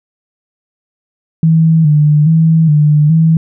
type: tone with vibrato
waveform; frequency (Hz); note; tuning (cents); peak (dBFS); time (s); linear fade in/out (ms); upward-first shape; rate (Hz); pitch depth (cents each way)
sine; 155.56; D#3; 0; -5; 1.43-3.37; 2; square; 1.2; 67
effects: none